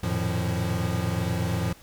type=tone cluster; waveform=square; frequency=88.9 / 110.7 / 119.3 / 153 / 173.8 Hz; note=F2 / A2 / A#2 / D#3 / F3; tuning=+31 / +11 / +41 / -29 / -8 cents; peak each=-31 / -30 / -37 / -36 / -30 dBFS; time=0.03-1.73 s; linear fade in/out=5 ms; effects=pink hiss -52 dBFS RMS until 1.82 s